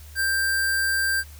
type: tone with sample-and-hold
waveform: sine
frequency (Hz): 1580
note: G6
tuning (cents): +13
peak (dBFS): -20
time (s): 0.15-1.24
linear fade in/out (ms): 50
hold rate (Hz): 6300
effects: added 75 Hz sine -41 dBFS peak until 1.39 s + white hiss -50 dBFS RMS until 1.39 s